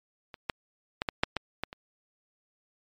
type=clicks; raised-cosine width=0.3 ms; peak=-26 / -12 / -13 / -12 / -6 / -13 / -14 / -25 dBFS; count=8; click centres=0.342 / 0.498 / 1.019 / 1.088 / 1.235 / 1.367 / 1.636 / 1.729 s; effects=MP3 64 kbps